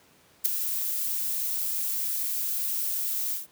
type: noise with ADSR envelope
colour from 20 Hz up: violet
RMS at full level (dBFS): -19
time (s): 0.44-3.47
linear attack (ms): 18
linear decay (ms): 4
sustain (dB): -10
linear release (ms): 150
effects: pink hiss -59 dBFS RMS until 3.51 s + high-pass 100 Hz 12 dB/octave